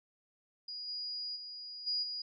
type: tone with level steps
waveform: sine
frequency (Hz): 4889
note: D#8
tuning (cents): -31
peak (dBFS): -40 / -37 / -43 / -31 / -37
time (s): 0.68-2.22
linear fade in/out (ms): 5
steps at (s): 0.87 / 1.35 / 1.86 / 2.02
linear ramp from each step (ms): 20
effects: none